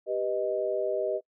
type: chord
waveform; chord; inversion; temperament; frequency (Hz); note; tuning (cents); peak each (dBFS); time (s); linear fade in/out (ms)
sine; G augmented; none; equal; 392 / 493.9 / 622.3; G4 / B4 / D#5; 0 / 0 / 0; -31 / -32 / -29; 0.06-1.21; 50
effects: noise-tail reverb RT60 0.1 s tail -25 dB re dry